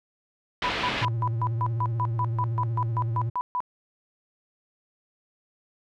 white low-pass noise, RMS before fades -29 dBFS, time 0.62-1.05 s, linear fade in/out 2 ms, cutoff 3300 Hz, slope 24 dB/octave
sine tone bursts, 991 Hz, B5, 6 cents sharp, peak -24 dBFS, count 16, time 0.64-3.604 s, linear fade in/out 0 ms, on 54 ms, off 140 ms
triangle tone with vibrato, 115 Hz, A#2, 23 cents flat, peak -23 dBFS, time 1.01-3.3 s, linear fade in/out 10 ms, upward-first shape triangle, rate 16 Hz, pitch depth 69 cents each way
effects none

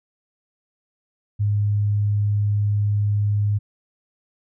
sine tone, 103.3 Hz, G#2, 9 cents flat, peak -17 dBFS, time 1.39-3.59 s, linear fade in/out 20 ms, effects none

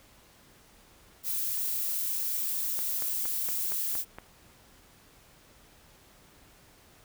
violet noise, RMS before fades -31 dBFS, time 1.23-4.05 s, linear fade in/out 50 ms
click train, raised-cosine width 0.5 ms, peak -25 dBFS, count 7, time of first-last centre 2.79-4.185 s, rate 4.3 Hz
effects pink hiss -58 dBFS RMS until 7.04 s

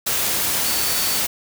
sine tone in noise, 4496 Hz, C#8, 24 cents sharp, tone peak -28 dBFS, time 0.65-1.2 s, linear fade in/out 10 ms, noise white, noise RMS -21 dBFS, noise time 0.06-1.27 s, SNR -10 dB, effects none

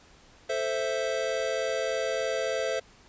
square chord, A minor, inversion none, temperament equal, 440 / 523.3 / 659.3 Hz, A4 / C5 / E5, 0 / 0 / 0 cents, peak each -34 / -31 / -32 dBFS, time 0.49-2.8 s, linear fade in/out 10 ms, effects pink hiss -56 dBFS RMS until 3.08 s + resampled to 16000 Hz

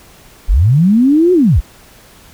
sine linear two-way sweep, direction up then down, 32.7 to 372.9 to 32.7 Hz, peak -6 dBFS, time 0.48-1.61 s, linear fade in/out 20 ms, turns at 1.33 s, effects pink hiss -42 dBFS RMS until 2.33 s

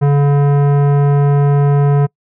sine tone with tanh clipping, 142.7 Hz, D3, 49 cents flat, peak -10 dBFS, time 0.01-2.07 s, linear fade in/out 20 ms, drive 16 dB, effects noise-tail reverb RT60 0.1 s tail -26 dB re dry

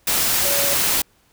sine tone in noise, 564 Hz, C#5, 30 cents sharp, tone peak -25 dBFS, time 0.45-0.74 s, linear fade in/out 5 ms, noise white, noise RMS -19 dBFS, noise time 0.07-1.02 s, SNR -9 dB, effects pink hiss -59 dBFS RMS until 1.32 s

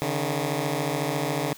10% pulse beating tone pair, 140 / 154 Hz, C#3 / D#3, +18 / -17 cents, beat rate 14 Hz, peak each -19 / -20 dBFS, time 0.02-1.53 s, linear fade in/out 0 ms, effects white hiss -47 dBFS RMS until 1.57 s

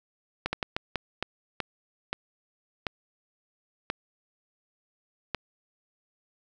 slowing click train, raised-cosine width 0.3 ms, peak -12 dBFS, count 11, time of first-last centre 0.46-5.347 s, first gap 70 ms, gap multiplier 1.4, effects none

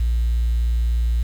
sine tone, 58.3 Hz, A#1, 1 cent sharp, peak -15 dBFS, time 0-1.23 s, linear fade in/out 5 ms, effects tanh soft clip ceiling -13 dBFS + 7-bit

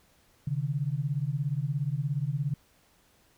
sine beating tone pair, 134 / 151 Hz, C3 / D3, +42 / +48 cents, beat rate 17 Hz, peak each -30 dBFS, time 0.47-2.54 s, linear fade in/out 5 ms, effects pink hiss -64 dBFS RMS until 3.37 s

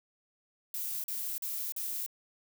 violet noise bursts, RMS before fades -36 dBFS, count 4, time 0.74-2.063 s, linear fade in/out 2 ms, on 300 ms, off 41 ms, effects none

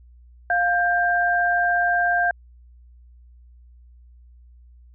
sine tone pair together, 703 / 1586.4 Hz, F5 / G6, +11 / +20 cents, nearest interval octave + major second, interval 1409 cents, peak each -20 dBFS, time 0.5-2.31 s, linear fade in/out 2 ms, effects added 60 Hz sine -46 dBFS peak until 4.94 s

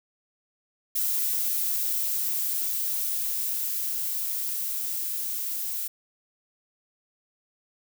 violet noise with level ramp, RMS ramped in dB -26 to -31 dBFS, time 0.95-5.88 s, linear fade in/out 10 ms, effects none

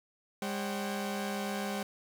sawtooth tone cluster, 202.5 / 539 / 763 Hz, G#3 / C#5 / G5, -43 / -49 / -47 cents, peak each -31 / -37 / -36 dBFS, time 0.42-1.83 s, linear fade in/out 2 ms, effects none

